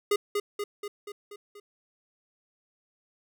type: tone with echo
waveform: square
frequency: 410.6 Hz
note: G#4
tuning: 20 cents flat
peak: -22 dBFS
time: 0.11-0.16 s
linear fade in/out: 5 ms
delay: 240 ms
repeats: 6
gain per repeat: -4 dB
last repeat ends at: 1.6 s
effects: none